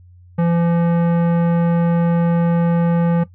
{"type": "tone with tanh clipping", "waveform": "sine", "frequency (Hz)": 170, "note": "F3", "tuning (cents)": -46, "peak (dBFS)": -15, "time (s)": [0.38, 3.24], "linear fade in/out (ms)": 10, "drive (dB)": 16, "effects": ["noise-tail reverb RT60 0.1 s tail -17 dB re dry", "added 89 Hz sine -42 dBFS peak until 3.34 s"]}